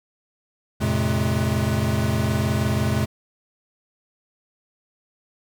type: tone cluster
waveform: square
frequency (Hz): 87.9 / 114.2 / 133.5 / 213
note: F2 / A#2 / C3 / G#3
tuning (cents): +12 / -35 / +35 / +44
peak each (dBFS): -26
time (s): 0.8-3.06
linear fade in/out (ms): 20
effects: none